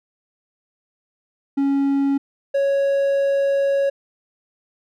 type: tone pair in turn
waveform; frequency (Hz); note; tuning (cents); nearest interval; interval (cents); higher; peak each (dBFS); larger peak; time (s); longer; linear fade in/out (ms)
triangle; 277.2 / 554.4; C#4 / C#5; 0 / 0; octave; 1200; second; -14; neither; 1.57-2.18 / 2.54-3.9; second; 10
effects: none